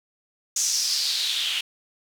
white noise with band-pass filter sweep, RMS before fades -25 dBFS, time 0.56-1.61 s, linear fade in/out 5 ms, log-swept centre 6500 to 2900 Hz, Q 4.7, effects none

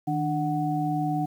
sine tone cluster, 156.1 / 297.3 / 741 Hz, D#3 / D4 / F#5, +6 / +21 / +2 cents, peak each -28 dBFS, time 0.07-1.26 s, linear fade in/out 10 ms, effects 9-bit

